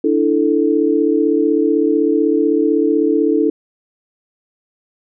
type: chord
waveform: sine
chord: D suspended second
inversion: none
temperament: equal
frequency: 293.7 / 329.6 / 440 Hz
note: D4 / E4 / A4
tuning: 0 / 0 / 0 cents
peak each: -16 dBFS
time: 0.04-3.5 s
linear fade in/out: 5 ms
effects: none